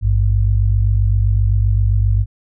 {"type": "tone pair together", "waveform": "sine", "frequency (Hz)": [53.56, 101.2], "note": ["A1", "G#2"], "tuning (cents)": [-46, -44], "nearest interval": "major seventh", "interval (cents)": 1102, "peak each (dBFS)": -14, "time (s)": [0.01, 2.26], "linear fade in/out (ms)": 50, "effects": []}